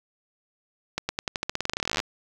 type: accelerating click train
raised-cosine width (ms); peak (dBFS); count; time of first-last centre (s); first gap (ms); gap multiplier
0.2; -9; 26; 0.98-2.001; 110; 0.9
effects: 8-bit